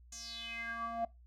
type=tone with band-pass filter sweep; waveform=square; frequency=231.3 Hz; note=A#3; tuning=13 cents flat; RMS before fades=-41 dBFS; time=0.12-1.05 s; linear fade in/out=5 ms; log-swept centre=6900 to 680 Hz; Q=6.2; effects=noise-tail reverb RT60 0.2 s tail -20 dB re dry + added 60 Hz sine -56 dBFS peak until 1.26 s